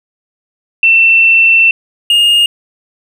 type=tone pair in turn; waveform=sine / triangle; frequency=2686 / 2839 Hz; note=E7 / F7; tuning=+32 / +28 cents; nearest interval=minor second; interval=96 cents; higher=second; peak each=-4 dBFS; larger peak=neither; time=0.83-1.71 / 2.1-2.46 s; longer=first; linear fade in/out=2 ms; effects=none